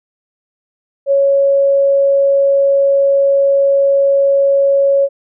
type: tone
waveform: sine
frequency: 554.4 Hz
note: C#5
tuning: in tune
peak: -8 dBFS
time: 1.06-5.09 s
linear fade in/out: 50 ms
effects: none